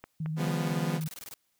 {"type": "click train", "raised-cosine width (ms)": 0.5, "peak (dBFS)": -27, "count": 4, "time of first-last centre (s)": [0.04, 0.701], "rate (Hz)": 4.54}
{"type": "tone with vibrato", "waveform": "sine", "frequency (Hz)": 157.2, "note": "D#3", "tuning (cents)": 18, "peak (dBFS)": -30, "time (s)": [0.2, 1.08], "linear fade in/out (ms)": 5, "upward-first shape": "triangle", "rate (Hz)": 15, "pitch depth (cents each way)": 44}
{"type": "chord", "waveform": "sawtooth", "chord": "C# dominant seventh", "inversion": "none", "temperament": "equal with one note detuned", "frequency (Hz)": [138.59, 174.61, 202.3, 246.9], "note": ["C#3", "E#3", "G#3", "B3"], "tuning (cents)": [0, 0, -45, 0], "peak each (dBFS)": [-36, -30, -33, -31], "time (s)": [0.36, 1.01], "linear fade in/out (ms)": 50}
{"type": "noise bursts", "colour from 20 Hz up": "white", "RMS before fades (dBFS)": -43, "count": 7, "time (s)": [1.01, 1.339], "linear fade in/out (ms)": 0, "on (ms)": 29, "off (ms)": 21}
{"effects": ["white hiss -74 dBFS RMS until 1.59 s"]}